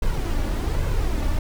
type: noise with flanger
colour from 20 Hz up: brown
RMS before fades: -22 dBFS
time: 0.02-1.39 s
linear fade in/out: 5 ms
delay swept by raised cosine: 1.9 to 3.5 ms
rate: 1.2 Hz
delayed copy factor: +0.5
effects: none